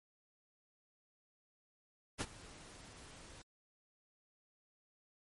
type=noise with ADSR envelope; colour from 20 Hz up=pink; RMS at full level=-37 dBFS; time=2.18-3.42 s; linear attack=32 ms; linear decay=42 ms; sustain=-18 dB; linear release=5 ms; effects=MP3 48 kbps

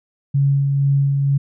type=tone with tremolo; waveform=sine; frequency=139.4 Hz; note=C#3; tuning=10 cents sharp; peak=-12 dBFS; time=0.34-1.38 s; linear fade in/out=10 ms; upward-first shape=sine; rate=2.1 Hz; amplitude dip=30%; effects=none

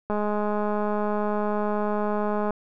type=click train; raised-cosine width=1 ms; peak=-14 dBFS; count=504; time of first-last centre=0.1-2.507 s; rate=209 Hz; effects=none

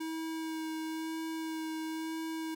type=tone with vibrato; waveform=square; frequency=320 Hz; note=D#4; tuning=49 cents sharp; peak=-36 dBFS; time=0-2.55 s; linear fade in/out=10 ms; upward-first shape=sine; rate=1 Hz; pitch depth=13 cents each way; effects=none

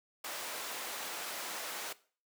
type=high-pass noise; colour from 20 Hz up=pink; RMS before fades=-41 dBFS; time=0.24-1.93 s; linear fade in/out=5 ms; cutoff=590 Hz; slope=12 dB/octave; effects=noise-tail reverb RT60 0.4 s tail -18 dB re dry

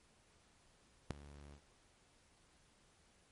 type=tone with ADSR envelope; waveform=sawtooth; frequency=72 Hz; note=D2; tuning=34 cents flat; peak=-31 dBFS; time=1.1-1.61 s; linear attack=7 ms; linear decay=5 ms; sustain=-19 dB; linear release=75 ms; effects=pink hiss -70 dBFS RMS until 3.31 s + MP3 48 kbps

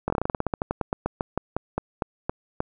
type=slowing click train; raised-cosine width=1 ms; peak=-10 dBFS; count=24; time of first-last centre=0.08-2.604 s; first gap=21 ms; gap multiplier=1.13; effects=none

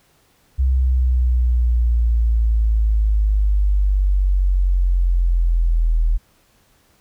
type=exponential sweep; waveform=sine; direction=down; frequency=65.41 to 40 Hz; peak=-13 dBFS; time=0.58-6.18 s; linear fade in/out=20 ms; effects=pink hiss -58 dBFS RMS until 7 s

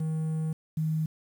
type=tone pair in turn; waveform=triangle / sine; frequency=158.3 / 157.42 Hz; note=D#3 / D#3; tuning=+30 / +21 cents; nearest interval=unison; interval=9 cents; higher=first; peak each=-25 dBFS; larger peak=neither; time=0-0.53 / 0.77-1.06 s; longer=first; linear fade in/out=5 ms; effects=9-bit

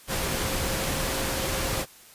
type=tone in noise; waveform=sine; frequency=531 Hz; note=C5; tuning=25 cents sharp; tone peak=-36 dBFS; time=0.07-1.86 s; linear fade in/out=50 ms; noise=pink; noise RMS=-28 dBFS; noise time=0.07-1.86 s; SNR=-11 dB; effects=white hiss -51 dBFS RMS until 2.14 s + resampled to 32000 Hz

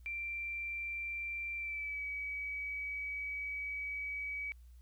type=tone with pitch glide; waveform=sine; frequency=2356 to 2276 Hz; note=D7 to C#7; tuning=+5 to +45 cents; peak=-37 dBFS; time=0.06-4.52 s; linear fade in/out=0 ms; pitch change=-60 cents; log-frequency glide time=1.56-2.04 s; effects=added 60 Hz sine -53 dBFS peak until 4.81 s + white hiss -75 dBFS RMS until 4.81 s

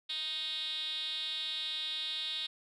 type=tone with band-pass filter; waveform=5% pulse; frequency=311.5 Hz; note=D#4; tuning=2 cents sharp; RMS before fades=-37 dBFS; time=0.09-2.47 s; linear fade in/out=10 ms; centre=3700 Hz; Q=9.1; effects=none

